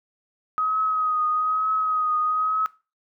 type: tone with vibrato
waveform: sine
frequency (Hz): 1260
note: D#6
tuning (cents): +21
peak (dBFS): -20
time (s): 0.58-2.66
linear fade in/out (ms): 0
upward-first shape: triangle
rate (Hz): 1.1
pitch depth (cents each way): 35
effects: noise-tail reverb RT60 0.3 s tail -18 dB re dry